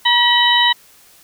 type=harmonic tone with a mistuned harmonic; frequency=960 Hz; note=B5; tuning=49 cents flat; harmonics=1 / 2 / 3 / 4; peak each=-16 / -16 / -16 / -16 dBFS; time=0.05-0.73 s; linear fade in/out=10 ms; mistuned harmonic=3; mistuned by=+79 cents; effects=white hiss -48 dBFS RMS until 1.23 s